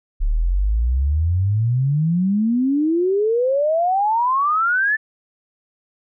sine exponential sweep, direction up, 34.65 to 1780 Hz, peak -15 dBFS, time 0.2-4.97 s, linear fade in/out 20 ms, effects none

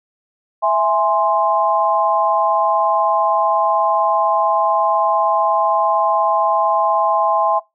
sine chord, E augmented, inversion none, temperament equal, 659.3 / 830.6 / 1046.5 Hz, E5 / G#5 / B#5, 0 / 0 / 0 cents, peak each -17 dBFS, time 0.62-7.6 s, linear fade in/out 20 ms, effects noise-tail reverb RT60 0.2 s tail -21 dB re dry

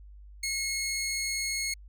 15% pulse tone, 2171 Hz, C#7, 37 cents flat, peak -23 dBFS, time 0.43-1.74 s, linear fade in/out 5 ms, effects added 50 Hz sine -46 dBFS peak until 1.88 s

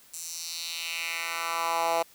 10% pulse tone with high-pass filter sweep, 166.8 Hz, E3, 21 cents sharp, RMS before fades -31 dBFS, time 0.13-2.03 s, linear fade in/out 10 ms, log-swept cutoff 7600 to 640 Hz, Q 2.2, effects white hiss -56 dBFS RMS until 2.14 s

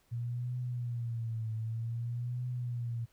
sine tone with vibrato, 117.4 Hz, A#2, 13 cents sharp, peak -33 dBFS, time 0.11-3.06 s, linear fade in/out 20 ms, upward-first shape triangle, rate 0.53 Hz, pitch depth 110 cents each way, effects pink hiss -70 dBFS RMS until 3.12 s

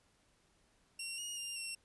15% pulse tone with pitch steps, 2744 / 2867 / 2798 / 2727 Hz, F7 / F7 / F7 / F7, -31 / +45 / +3 / -42 cents, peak -33 dBFS, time 0.99-1.75 s, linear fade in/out 5 ms, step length 190 ms, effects pink hiss -72 dBFS RMS until 1.84 s + resampled to 24000 Hz

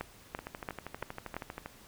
two click trains, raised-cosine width 0.5 ms, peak -24 / -20 dBFS, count 17 / 5, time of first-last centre 0.39-1.66 / 0.01-1.366 s, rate 12.6 / 2.95 Hz, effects pink hiss -56 dBFS RMS until 1.87 s

